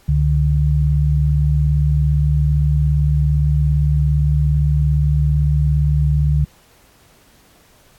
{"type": "tone pair together", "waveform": "sine", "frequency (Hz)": [69.3, 146.84], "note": ["C#2", "D3"], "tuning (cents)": [0, 0], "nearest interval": "octave + minor second", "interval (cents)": 1300, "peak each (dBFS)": -15, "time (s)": [0.08, 6.45], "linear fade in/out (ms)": 10, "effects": ["pink hiss -52 dBFS RMS until 7.98 s", "AAC 64 kbps"]}